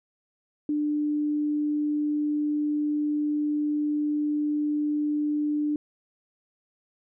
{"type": "tone", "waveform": "sine", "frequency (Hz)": 297.5, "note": "D4", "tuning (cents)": 22, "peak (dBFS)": -23, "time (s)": [0.69, 5.76], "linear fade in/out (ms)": 2, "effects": []}